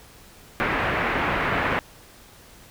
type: low-pass noise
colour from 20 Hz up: white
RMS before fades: -24 dBFS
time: 0.6-1.79 s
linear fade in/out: 0 ms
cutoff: 2100 Hz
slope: 24 dB/octave
effects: pink hiss -49 dBFS RMS until 2.7 s